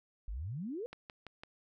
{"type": "exponential sweep", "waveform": "sine", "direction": "up", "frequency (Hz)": [44.29, 506], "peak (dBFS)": -37, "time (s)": [0.28, 0.86], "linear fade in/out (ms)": 0}
{"type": "click train", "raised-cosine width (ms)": 0.3, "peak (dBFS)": -30, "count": 4, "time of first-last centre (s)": [0.93, 1.435], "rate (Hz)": 5.94}
{"effects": []}